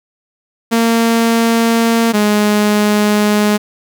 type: tone pair in turn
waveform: sawtooth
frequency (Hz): 229.6 / 209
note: A#3 / G#3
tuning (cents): -26 / +11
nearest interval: major second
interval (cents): 163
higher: first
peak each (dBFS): -6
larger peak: neither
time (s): 0.71-2.13 / 2.13-3.58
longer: second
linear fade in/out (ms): 20
effects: none